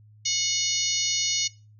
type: harmonic tone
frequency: 729 Hz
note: F#5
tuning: 26 cents flat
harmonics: 3 / 4 / 5 / 6 / 7 / 8 / 9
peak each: -35 / -33 / -33 / -30 / -32 / -29 / -29 dBFS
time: 0.25-1.48 s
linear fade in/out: 10 ms
effects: noise-tail reverb RT60 0.3 s tail -21 dB re dry + added 106 Hz sine -50 dBFS peak until 1.79 s